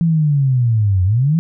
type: linear two-way sweep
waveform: sine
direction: down then up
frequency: 170.2 to 88.9 to 170.2 Hz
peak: -11 dBFS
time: 0.01-1.39 s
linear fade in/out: 0 ms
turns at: 1.04 s
effects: none